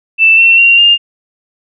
sine tone with pitch steps, 2654 / 2705 / 2757 / 2810 Hz, E7 / E7 / F7 / F7, +11 / +44 / -23 / +10 cents, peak -3 dBFS, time 0.18-0.98 s, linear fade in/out 50 ms, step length 200 ms, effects none

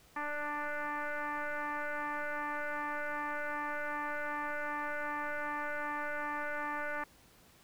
sine tone with frequency modulation, 293.7 Hz, D4, in tune, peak -34 dBFS, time 0.16-7.04 s, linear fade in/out 5 ms, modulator 295 Hz, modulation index 5.8, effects pink hiss -62 dBFS RMS until 7.63 s

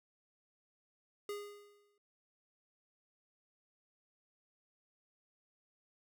square tone with exponential decay, 410.4 Hz, G#4, 21 cents flat, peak -38 dBFS, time 1.29-1.98 s, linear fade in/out 2 ms, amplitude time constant 150 ms, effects none

